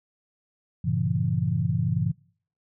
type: chord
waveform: sine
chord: G diminished seventh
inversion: none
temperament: equal with one note detuned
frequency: 98 / 116.54 / 138.59 / 167.89 Hz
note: G2 / Bb2 / Db3 / Fb3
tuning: 0 / 0 / 0 / +32 cents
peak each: -29 / -28 / -27 / -27 dBFS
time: 0.84-2.12 s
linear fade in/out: 10 ms
effects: noise-tail reverb RT60 0.5 s tail -23 dB re dry